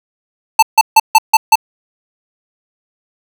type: tone bursts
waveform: square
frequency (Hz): 883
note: A5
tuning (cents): +6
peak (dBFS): -3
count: 6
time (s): 0.59-1.556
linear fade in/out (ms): 5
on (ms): 36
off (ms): 150
effects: none